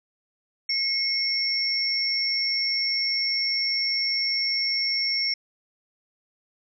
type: tone pair together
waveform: sine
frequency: 2165 / 5455 Hz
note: C#7 / F8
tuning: -41 / -42 cents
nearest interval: octave + major third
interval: 1599 cents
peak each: -29 / -23 dBFS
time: 0.69-5.34 s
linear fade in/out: 5 ms
effects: none